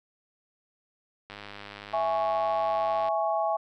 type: click train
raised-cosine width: 0.3 ms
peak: -25 dBFS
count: 183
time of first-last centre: 1.3-3.084 s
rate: 102 Hz
type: chord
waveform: sine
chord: C# minor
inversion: first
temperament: equal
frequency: 659.3 / 830.6 / 1108.7 Hz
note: E5 / G#5 / C#6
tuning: 0 / 0 / 0 cents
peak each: -27 / -28 / -32 dBFS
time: 1.93-3.57 s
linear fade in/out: 10 ms
effects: none